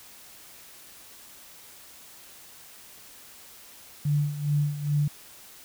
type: tone with tremolo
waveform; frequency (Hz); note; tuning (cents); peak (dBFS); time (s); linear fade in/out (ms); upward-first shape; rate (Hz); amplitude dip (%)
sine; 146.6; D3; -3; -20; 4.05-5.08; 5; sine; 2.4; 75
effects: white hiss -49 dBFS RMS until 5.64 s